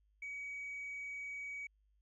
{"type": "tone", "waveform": "sine", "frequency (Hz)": 2265, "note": "C#7", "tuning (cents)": 37, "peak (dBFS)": -40, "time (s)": [0.22, 1.67], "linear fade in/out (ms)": 5, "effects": ["tanh soft clip ceiling -39 dBFS", "added 51 Hz sine -70 dBFS peak until 2.01 s"]}